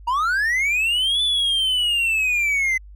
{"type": "linear two-way sweep", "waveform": "triangle", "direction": "up then down", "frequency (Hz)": [920, 3500, 2030], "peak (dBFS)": -16, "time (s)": [0.07, 2.78], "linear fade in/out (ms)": 10, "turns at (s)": 1.22, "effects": ["added 50 Hz sine -39 dBFS peak until 2.95 s"]}